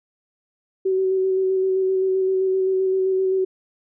sine tone with vibrato, 378.6 Hz, F#4, 40 cents sharp, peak -17 dBFS, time 0.85-3.45 s, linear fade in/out 10 ms, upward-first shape square, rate 7.7 Hz, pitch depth 13 cents each way, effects none

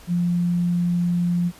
sine tone, 174.61 Hz, F3, in tune, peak -18 dBFS, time 0.07-1.52 s, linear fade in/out 50 ms, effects pink hiss -47 dBFS RMS until 1.59 s + resampled to 32000 Hz

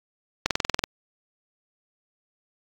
click train, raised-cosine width 0.2 ms, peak -4 dBFS, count 9, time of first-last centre 0.46-0.839 s, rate 21.1 Hz, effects AAC 48 kbps

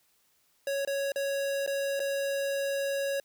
square tone with dropouts, 554.4 Hz, C#5, in tune, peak -29 dBFS, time 0.67-3.2 s, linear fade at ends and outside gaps 2 ms, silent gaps 0.85-0.874 / 1.12-1.159 / 1.664-1.675 / 1.995-2.001 s, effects white hiss -69 dBFS RMS until 3.24 s

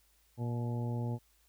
harmonic tone with a mistuned harmonic, 119 Hz, A#2, 36 cents sharp, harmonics 1 / 2 / 3 / 4 / 5 / 6 / 7, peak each -33 / -40 / -46 / -47 / -50 / -55 / -48 dBFS, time 0.37-1.19 s, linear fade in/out 50 ms, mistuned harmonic 7, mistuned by +44 cents, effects added 54 Hz sine -70 dBFS peak until 1.48 s + white hiss -70 dBFS RMS until 1.48 s

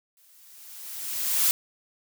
blue noise with exponential growth, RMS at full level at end -20 dBFS, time 0.17-1.51 s, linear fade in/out 1 ms, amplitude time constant 290 ms, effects none

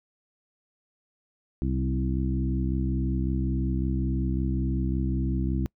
harmonic tone with a mistuned harmonic, 65.41 Hz, C2, in tune, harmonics 1 / 2 / 3 / 4 / 5, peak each -27 / -30 / -32 / -33 / -34 dBFS, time 1.62-5.66 s, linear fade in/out 0 ms, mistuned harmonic 3, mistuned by -16 cents, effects noise-tail reverb RT60 0.1 s tail -26 dB re dry

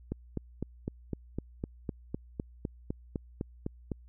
click train, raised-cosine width 3 ms, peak -20 dBFS, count 16, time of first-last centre 0.12-3.917 s, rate 3.95 Hz, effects added 60 Hz sine -51 dBFS peak until 4.08 s

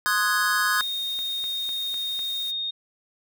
square chord, Ab dominant seventh, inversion first, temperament equal, 1046.5 / 1244.5 / 1480 / 1661.2 Hz, C6 / Eb6 / Gb6 / Ab6, 0 / 0 / 0 / 0 cents, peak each -30 / -27 / -27 / -25 dBFS, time 0.06-0.81 s, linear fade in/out 0 ms
blue noise, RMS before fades -41 dBFS, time 0.72-2.52 s, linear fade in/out 20 ms
sine tone, 3699 Hz, A#7, 14 cents flat, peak -26 dBFS, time 0.78-2.71 s, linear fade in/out 10 ms
click train, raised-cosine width 0.3 ms, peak -26 dBFS, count 5, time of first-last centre 1.19-2.193 s, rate 3.99 Hz
effects none

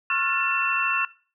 sine tone cluster, 1087 / 1364 / 1437 / 1763 / 2691 Hz, C#6 / F6 / F6 / A6 / E7, -34 / -41 / +49 / +3 / +35 cents, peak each -28 / -28 / -31 / -31 / -24 dBFS, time 0.1-1.05 s, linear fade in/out 2 ms, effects noise-tail reverb RT60 0.4 s tail -20 dB re dry

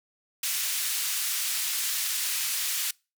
white band-pass noise, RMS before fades -29 dBFS, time 0.43-2.91 s, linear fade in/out 5 ms, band 1900 to 15000 Hz, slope 12 dB/octave, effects noise-tail reverb RT60 0.3 s tail -26 dB re dry

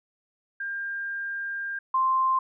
sine tone pair in turn, 1600 / 1050.1 Hz, G6 / C6, +35 / +6 cents, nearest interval perfect fifth, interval 729 cents, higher first, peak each -29 / -20 dBFS, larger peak second, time 0.6-1.79 / 1.94-2.39 s, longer first, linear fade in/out 5 ms, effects none

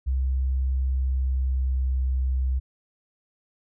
sine tone with pitch glide, 65.41 to 64.73 Hz, C2 to C2, 0 to -18 cents, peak -21 dBFS, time 0.06-2.6 s, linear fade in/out 20 ms, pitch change -18 cents, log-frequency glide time 0.83-2 s, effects none

